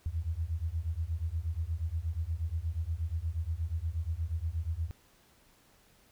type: beating tone pair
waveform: sine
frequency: 77.78 / 86.18 Hz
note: D#2 / F2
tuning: 0 / -22 cents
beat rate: 8.4 Hz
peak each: -34 / -34 dBFS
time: 0.06-4.91 s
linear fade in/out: 0 ms
effects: pink hiss -64 dBFS RMS until 6.11 s